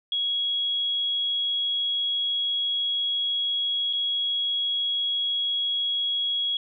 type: tone with dropouts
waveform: sine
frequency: 3322 Hz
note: G#7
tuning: in tune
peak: -23 dBFS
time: 0.12-6.57 s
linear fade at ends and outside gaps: 2 ms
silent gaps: 3.929-3.933 s
effects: none